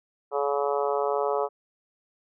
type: harmonic tone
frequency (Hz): 142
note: C#3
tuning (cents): +42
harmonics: 3 / 4 / 5 / 6 / 7 / 8 / 9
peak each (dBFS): -27 / -29 / -31 / -33 / -34 / -35 / -36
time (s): 0.31-1.49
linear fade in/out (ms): 50
effects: none